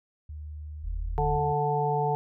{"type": "tone with pitch glide", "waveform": "sine", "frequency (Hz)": [75.6, 78.99], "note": ["D#2", "D#2"], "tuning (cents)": [-49, 27], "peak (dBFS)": -36, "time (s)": [0.29, 1.53], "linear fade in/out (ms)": 5, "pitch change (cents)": 76, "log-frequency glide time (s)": [0.81, 1.28]}
{"type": "tone", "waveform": "sine", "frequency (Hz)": 42.09, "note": "E1", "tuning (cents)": 37, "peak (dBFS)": -29, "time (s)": [0.82, 1.4], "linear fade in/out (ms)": 50}
{"type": "harmonic tone", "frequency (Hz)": 146.83, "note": "D3", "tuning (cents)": 0, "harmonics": [1, 3, 5, 6], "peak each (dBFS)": [-29, -29, -29, -29], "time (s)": [1.18, 2.15], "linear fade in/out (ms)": 0}
{"effects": []}